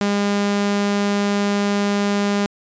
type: tone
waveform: sawtooth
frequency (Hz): 202.8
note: G#3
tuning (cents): -41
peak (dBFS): -13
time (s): 0.01-2.46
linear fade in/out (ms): 0
effects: resampled to 16000 Hz